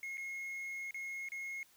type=tone with dropouts; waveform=triangle; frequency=2160 Hz; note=C#7; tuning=45 cents flat; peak=-38 dBFS; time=0.03-1.63 s; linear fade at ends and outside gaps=1 ms; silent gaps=0.172-0.179 / 0.909-0.944 / 1.287-1.319 s; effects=white hiss -66 dBFS RMS until 1.76 s